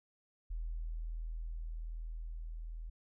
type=tone with level ramp; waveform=sine; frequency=40.63 Hz; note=E1; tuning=24 cents flat; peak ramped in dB=-36 to -41 dBFS; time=0.5-2.9 s; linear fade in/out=10 ms; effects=none